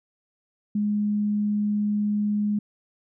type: tone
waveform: sine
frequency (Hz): 208.1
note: G#3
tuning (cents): +4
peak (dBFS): -21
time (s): 0.75-2.59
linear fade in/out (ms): 5
effects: none